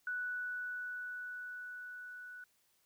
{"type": "tone with level ramp", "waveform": "sine", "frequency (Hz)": 1480, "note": "F#6", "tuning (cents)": 0, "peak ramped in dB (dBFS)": [-35, -47], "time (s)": [0.07, 2.44], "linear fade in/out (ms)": 2, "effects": ["white hiss -74 dBFS RMS until 2.85 s"]}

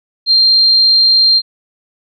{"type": "tone", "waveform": "sine", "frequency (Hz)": 4181, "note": "C8", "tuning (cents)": -2, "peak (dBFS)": -6, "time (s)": [0.26, 1.42], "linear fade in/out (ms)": 50, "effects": []}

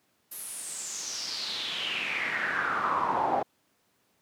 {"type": "noise with band-pass filter sweep", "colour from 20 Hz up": "brown", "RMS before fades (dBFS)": -31, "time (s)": [0.31, 3.43], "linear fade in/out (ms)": 10, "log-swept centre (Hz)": [12000, 720], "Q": 5.7, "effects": ["pink hiss -70 dBFS RMS until 4.21 s", "high-pass 150 Hz 12 dB/octave"]}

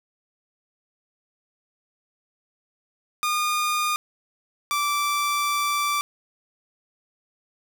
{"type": "tone pair in turn", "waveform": "sawtooth", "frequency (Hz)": [1218, 1167.2], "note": ["D#6", "D6"], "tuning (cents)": [-37, -11], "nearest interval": "minor second", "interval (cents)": 74, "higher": "first", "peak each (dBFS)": -18, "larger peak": "neither", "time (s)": [[3.23, 3.96], [4.71, 6.01]], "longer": "second", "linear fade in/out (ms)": 0, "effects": []}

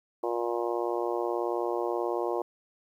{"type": "harmonic tone", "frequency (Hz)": 118.5, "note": "A#2", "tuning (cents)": 29, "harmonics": [3, 4, 5, 6, 7, 8, 9], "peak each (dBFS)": [-31, -33, -35, -37, -38, -39, -40], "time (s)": [0.23, 2.42], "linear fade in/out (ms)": 5, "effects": ["10-bit"]}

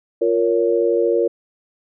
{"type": "chord", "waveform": "sine", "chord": "Bb minor", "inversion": "second", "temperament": "just", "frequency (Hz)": [349.6, 466.2, 559.4], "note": ["F4", "Bb4", "Db5"], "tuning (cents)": [2, 0, 16], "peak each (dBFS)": [-19, -17, -21], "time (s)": [0.21, 1.28], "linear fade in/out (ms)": 10, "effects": []}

